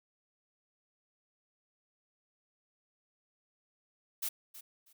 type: noise with echo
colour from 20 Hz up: blue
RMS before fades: -35 dBFS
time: 4.22-4.29 s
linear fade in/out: 10 ms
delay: 320 ms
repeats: 2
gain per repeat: -14 dB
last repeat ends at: 4.93 s
effects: none